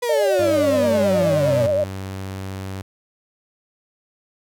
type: exponential sweep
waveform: 35% pulse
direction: down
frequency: 494.7 to 116.54 Hz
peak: -19 dBFS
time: 0.02-1.67 s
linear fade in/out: 10 ms
type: tone with vibrato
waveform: sine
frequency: 586 Hz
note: D5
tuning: 4 cents flat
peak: -16 dBFS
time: 0.09-1.84 s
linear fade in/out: 5 ms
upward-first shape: triangle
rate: 9.5 Hz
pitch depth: 100 cents each way
type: tone with pitch glide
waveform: sawtooth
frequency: 98.6 to 95.85 Hz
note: G2 to G2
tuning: +11 to -38 cents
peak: -24 dBFS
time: 0.39-2.82 s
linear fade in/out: 5 ms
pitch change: -49 cents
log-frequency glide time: 0.79-1.9 s
effects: none